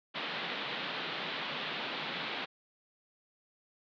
white band-pass noise, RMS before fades -38 dBFS, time 0.14-2.46 s, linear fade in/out 20 ms, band 140 to 3900 Hz, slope 48 dB/octave, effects none

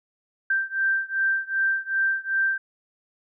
sine beating tone pair, 1568 / 1570.6 Hz, G6 / G6, 0 / +3 cents, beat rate 2.6 Hz, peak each -24 / -25 dBFS, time 0.5-2.58 s, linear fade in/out 5 ms, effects none

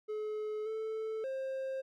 triangle tone with pitch steps, 427.5 / 439.7 / 531 Hz, A4 / A4 / C5, -50 / -1 / +25 cents, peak -33 dBFS, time 0.08-1.82 s, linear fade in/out 20 ms, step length 580 ms, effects none

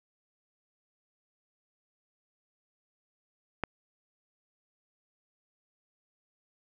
click, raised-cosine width 0.5 ms, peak -14 dBFS, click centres 3.637 s, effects none

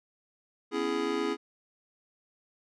square chord, C# minor seventh, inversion third, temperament just, 249.5 / 277.2 / 332.6 / 415.8 Hz, B3 / C#4 / E4 / G#4, +18 / 0 / +16 / +2 cents, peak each -38 / -36 / -34 / -32 dBFS, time 0.71-1.37 s, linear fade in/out 50 ms, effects low-pass 5000 Hz 12 dB/octave

